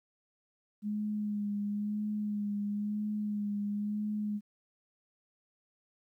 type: tone with vibrato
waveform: sine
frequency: 207.7 Hz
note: G#3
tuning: in tune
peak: -31 dBFS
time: 0.82-4.41 s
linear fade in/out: 50 ms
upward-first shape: sine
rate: 0.99 Hz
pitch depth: 27 cents each way
effects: 12-bit